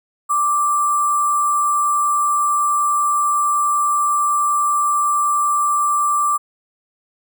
sine tone with sample-and-hold, 1174.7 Hz, D6, in tune, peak -14 dBFS, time 0.29-6.38 s, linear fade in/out 20 ms, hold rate 8820 Hz, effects none

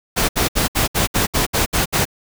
pink noise bursts, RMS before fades -17 dBFS, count 10, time 0.16-2.054 s, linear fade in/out 20 ms, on 130 ms, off 66 ms, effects none

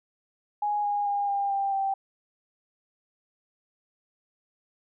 sine tone with pitch steps, 830 / 820 / 810.1 / 800.3 / 790.7 / 781.2 Hz, G#5 / G#5 / G#5 / G5 / G5 / G5, -1 / -22 / -43 / +36 / +15 / -6 cents, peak -24 dBFS, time 0.62-1.94 s, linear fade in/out 5 ms, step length 220 ms, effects none

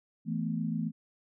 sine chord, E suspended fourth, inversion none, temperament just, 164.81 / 219.8 / 247.2 Hz, E3 / A3 / B3, 0 / -2 / +2 cents, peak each -33 / -33 / -36 dBFS, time 0.25-0.92 s, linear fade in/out 50 ms, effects none

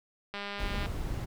click train, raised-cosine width 0.3 ms, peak -22 dBFS, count 106, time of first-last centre 0.34-0.86 s, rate 202 Hz
brown noise, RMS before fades -34 dBFS, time 0.58-1.26 s, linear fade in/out 20 ms
effects none

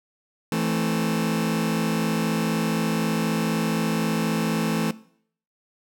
sawtooth chord, A minor, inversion second, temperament just, 165 / 220 / 264 Hz, E3 / A3 / C4, +2 / 0 / +16 cents, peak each -22 / -21 / -27 dBFS, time 0.52-4.91 s, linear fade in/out 2 ms, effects noise-tail reverb RT60 0.6 s tail -19 dB re dry

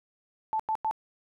sine tone bursts, 876 Hz, A5, 8 cents flat, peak -25 dBFS, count 3, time 0.53-0.911 s, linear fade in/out 0 ms, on 65 ms, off 93 ms, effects none

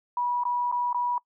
sine tone with dropouts, 973 Hz, B5, 26 cents flat, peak -24 dBFS, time 0.17-1.18 s, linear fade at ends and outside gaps 2 ms, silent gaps 0.436-0.452 / 0.715-0.724 / 0.929-0.945 s, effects noise-tail reverb RT60 0.1 s tail -23 dB re dry

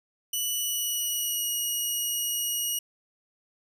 10% pulse tone with pitch glide, 2960 to 2894 Hz, F#7 to F#7, 0 to -39 cents, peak -19 dBFS, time 0.33-2.79 s, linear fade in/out 5 ms, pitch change -39 cents, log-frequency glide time 0.54-1.49 s, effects none

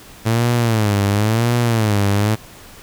sawtooth tone with vibrato, 109.8 Hz, A2, 3 cents flat, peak -10 dBFS, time 0.25-2.36 s, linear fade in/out 20 ms, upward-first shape sine, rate 0.96 Hz, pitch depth 160 cents each way, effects pink hiss -41 dBFS RMS until 2.82 s

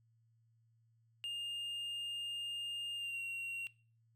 triangle tone with pitch glide, 2820 to 2749 Hz, F7 to F7, +16 to -28 cents, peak -37 dBFS, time 1.24-3.67 s, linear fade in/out 0 ms, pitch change -44 cents, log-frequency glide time 2.96-3.2 s, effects noise-tail reverb RT60 0.4 s tail -20 dB re dry + added 114 Hz sine -69 dBFS peak until 4.15 s

